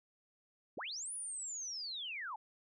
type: linear two-way sweep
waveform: sine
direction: up then down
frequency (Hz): 129.9 to 10000 to 795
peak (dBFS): -40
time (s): 0.77-2.36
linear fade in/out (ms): 5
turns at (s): 1.13
effects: none

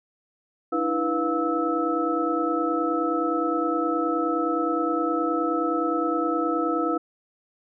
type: tone cluster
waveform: sine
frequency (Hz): 299 / 328.6 / 490.6 / 705 / 1304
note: D4 / E4 / B4 / F5 / E6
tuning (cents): +31 / -5 / -12 / +16 / -19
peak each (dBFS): -29 / -26 / -29 / -31 / -27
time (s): 0.72-6.98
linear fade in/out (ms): 10
effects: none

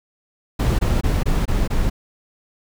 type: noise bursts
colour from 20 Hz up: brown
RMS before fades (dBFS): -18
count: 6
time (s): 0.59-1.9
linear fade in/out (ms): 10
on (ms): 200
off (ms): 22
effects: none

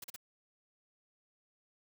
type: noise bursts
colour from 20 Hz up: white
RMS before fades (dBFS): -45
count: 3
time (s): 0.02-0.162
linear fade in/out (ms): 5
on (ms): 22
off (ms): 38
effects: none

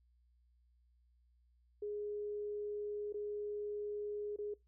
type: tone with dropouts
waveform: sine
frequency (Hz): 415.3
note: G#4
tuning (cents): 0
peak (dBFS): -38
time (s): 1.82-4.54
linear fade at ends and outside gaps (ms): 5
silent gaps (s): 3.126-3.141 / 4.362-4.386
effects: noise-tail reverb RT60 0.2 s tail -23 dB re dry + added 60 Hz sine -68 dBFS peak until 4.67 s

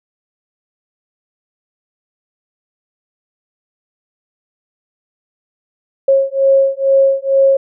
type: beating tone pair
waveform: sine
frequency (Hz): 542 / 544.2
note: C#5 / C#5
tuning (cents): -39 / -32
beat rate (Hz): 2.2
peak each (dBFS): -12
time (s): 6.08-7.57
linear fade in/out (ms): 5
effects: none

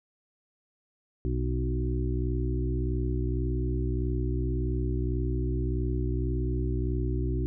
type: harmonic tone with a mistuned harmonic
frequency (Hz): 61.74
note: B1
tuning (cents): 0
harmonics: 1 / 2 / 4 / 5 / 6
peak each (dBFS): -28 / -31 / -38 / -36 / -36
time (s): 1.25-7.46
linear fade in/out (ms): 0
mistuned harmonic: 1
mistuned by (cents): -30
effects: none

